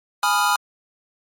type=chord; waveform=square; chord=F half-diminished seventh; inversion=first; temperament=equal with one note detuned; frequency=830.6 / 987.8 / 1235.9 / 1396.9 Hz; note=Ab5 / Cb6 / Eb6 / F6; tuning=0 / 0 / -12 / 0 cents; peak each=-23 dBFS; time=0.23-0.56 s; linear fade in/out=2 ms; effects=MP3 64 kbps